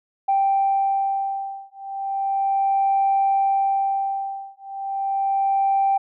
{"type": "beating tone pair", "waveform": "sine", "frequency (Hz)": [784, 784.35], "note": ["G5", "G5"], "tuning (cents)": [0, 1], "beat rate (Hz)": 0.35, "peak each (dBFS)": -21, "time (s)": [0.28, 5.98], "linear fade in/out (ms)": 10, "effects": ["tanh soft clip ceiling -11 dBFS"]}